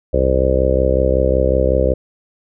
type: harmonic tone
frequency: 65.4 Hz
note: C2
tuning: in tune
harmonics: 1 / 2 / 3 / 4 / 5 / 6 / 7 / 8 / 9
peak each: -17 / -24 / -26 / -28 / -24 / -23 / -21 / -17 / -21 dBFS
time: 0.13-1.94 s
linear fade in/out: 10 ms
effects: none